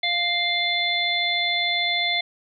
harmonic tone with a mistuned harmonic, 698.5 Hz, F5, in tune, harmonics 1 / 3 / 5 / 6, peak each -29 / -24 / -24 / -30 dBFS, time 0.03-2.21 s, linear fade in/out 5 ms, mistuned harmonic 6, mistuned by -20 cents, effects none

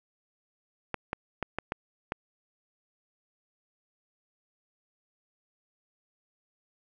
clicks, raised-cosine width 0.5 ms, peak -15 dBFS, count 6, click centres 0.943 / 1.131 / 1.427 / 1.586 / 1.721 / 2.121 s, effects none

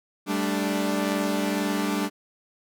sawtooth chord, G suspended second, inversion none, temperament equal with one note detuned, 196 / 218.1 / 293.7 Hz, G3 / A3 / D4, 0 / -15 / 0 cents, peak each -24 / -26 / -23 dBFS, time 0.26-2.1 s, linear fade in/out 50 ms, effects none

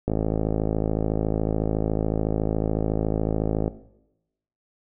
click train, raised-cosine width 2 ms, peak -10 dBFS, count 195, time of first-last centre 0.08-3.679 s, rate 53.9 Hz, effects noise-tail reverb RT60 0.9 s tail -17 dB re dry

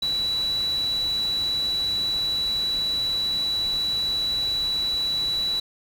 sine tone in noise, 3939 Hz, B7, 5 cents flat, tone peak -22 dBFS, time 0.02-5.6 s, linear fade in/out 5 ms, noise pink, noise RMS -39 dBFS, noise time 0.02-5.6 s, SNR +14 dB, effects none

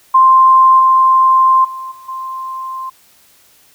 sine tone with level steps, 1048 Hz, C6, 2 cents sharp, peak -4 / -6 / -23 / -34 / -21 dBFS, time 0.14-2.9 s, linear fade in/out 10 ms, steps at 0.79 / 1.64 / 1.91 / 2.08 s, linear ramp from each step 10 ms, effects white hiss -49 dBFS RMS until 3.74 s

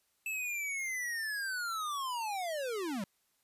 square linear sweep, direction down, 2637 to 179.9 Hz, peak -35 dBFS, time 0.26-3.04 s, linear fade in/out 2 ms, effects white hiss -75 dBFS RMS until 3.43 s + resampled to 32000 Hz

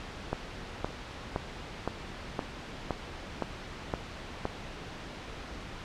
click train, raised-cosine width 1 ms, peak -15 dBFS, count 9, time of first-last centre 0.33-4.454 s, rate 1.94 Hz, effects pink hiss -42 dBFS RMS until 5.84 s + low-pass 4000 Hz 12 dB/octave

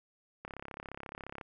click train, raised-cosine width 0.5 ms, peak -27 dBFS, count 34, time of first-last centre 0.45-1.412 s, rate 34.3 Hz, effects none

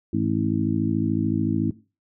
harmonic tone with a mistuned harmonic, 53.7 Hz, A1, 41 cents flat, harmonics 2 / 3 / 4 / 5 / 6, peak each -28 / -29 / -25 / -26 / -26 dBFS, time 0.13-1.71 s, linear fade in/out 5 ms, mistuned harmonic 2, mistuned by -81 cents, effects noise-tail reverb RT60 0.3 s tail -17 dB re dry

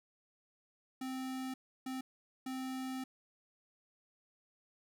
square tone bursts at uneven times, 260.6 Hz, C4, 7 cents flat, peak -39 dBFS, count 3, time 1.01-1.54 / 1.86-2.01 / 2.46-3.04 s, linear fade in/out 5 ms, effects none

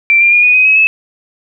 sine tone with pitch steps, 2349 / 2389 / 2429 / 2470 / 2512 / 2554 / 2597 Hz, D7 / D7 / D#7 / D#7 / D#7 / D#7 / E7, 0 / +29 / -42 / -13 / +16 / +45 / -26 cents, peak -5 dBFS, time 0.1-0.87 s, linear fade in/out 0 ms, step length 110 ms, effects none

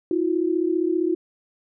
sine tone pair together, 324.8 / 360 Hz, E4 / F#4, -26 / -47 cents, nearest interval major second, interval 179 cents, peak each -22 dBFS, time 0.11-1.15 s, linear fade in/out 2 ms, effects none

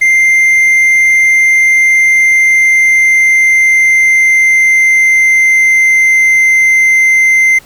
triangle tone with pitch glide, 2093 to 2080 Hz, C7 to C7, 0 to -11 cents, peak -3 dBFS, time 0.01-7.59 s, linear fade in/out 10 ms, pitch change -11 cents, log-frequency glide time 1.73-6.53 s, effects pink hiss -40 dBFS RMS until 7.65 s

